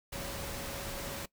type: tone in noise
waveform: sine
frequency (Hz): 554.4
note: C#5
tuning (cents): 0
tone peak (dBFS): -46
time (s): 0.12-1.26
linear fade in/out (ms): 10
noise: pink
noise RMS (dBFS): -40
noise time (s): 0.12-1.26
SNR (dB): -9
effects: noise-tail reverb RT60 0.1 s tail -20 dB re dry